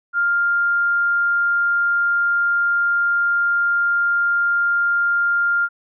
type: tone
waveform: sine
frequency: 1400 Hz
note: F6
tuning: 4 cents sharp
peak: -15 dBFS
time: 0.13-5.69 s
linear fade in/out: 50 ms
effects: none